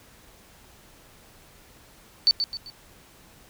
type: tone with echo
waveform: sine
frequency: 4516 Hz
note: C#8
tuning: 31 cents sharp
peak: -14 dBFS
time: 2.27-2.31 s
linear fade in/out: 0 ms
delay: 130 ms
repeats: 3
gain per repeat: -8 dB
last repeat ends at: 2.7 s
effects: pink hiss -53 dBFS RMS until 3.49 s

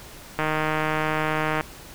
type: click train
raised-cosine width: 0.5 ms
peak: -9 dBFS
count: 190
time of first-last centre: 0.39-1.609 s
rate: 155 Hz
effects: pink hiss -43 dBFS RMS until 1.94 s

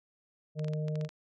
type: harmonic tone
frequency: 153.5 Hz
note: D#3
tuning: 23 cents flat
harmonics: 1 / 3 / 4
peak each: -31 / -41 / -43 dBFS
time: 0.55-1.09 s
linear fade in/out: 50 ms
type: clicks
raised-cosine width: 0.2 ms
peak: -29 dBFS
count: 9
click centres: 0.594 / 0.645 / 0.683 / 0.735 / 0.883 / 0.956 / 1.012 / 1.049 / 1.091 s
effects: none

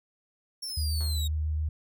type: exponential sweep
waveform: sawtooth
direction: down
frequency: 5520 to 3729 Hz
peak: -31 dBFS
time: 0.62-1.28 s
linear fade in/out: 10 ms
type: tone with vibrato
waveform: sine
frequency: 77 Hz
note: D#2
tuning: 17 cents flat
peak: -26 dBFS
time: 0.77-1.69 s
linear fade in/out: 5 ms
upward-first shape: square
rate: 7.4 Hz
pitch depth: 9 cents each way
type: tone with exponential decay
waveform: 5% pulse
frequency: 130 Hz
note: C3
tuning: 11 cents flat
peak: -34 dBFS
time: 1-1.35 s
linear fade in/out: 5 ms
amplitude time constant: 75 ms
effects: none

